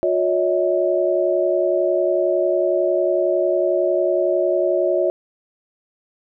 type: tone cluster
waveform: sine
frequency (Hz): 360.2 / 566 / 637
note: F#4 / C#5 / D#5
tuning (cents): -46 / +36 / +41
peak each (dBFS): -20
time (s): 0.03-5.1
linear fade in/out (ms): 0
effects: none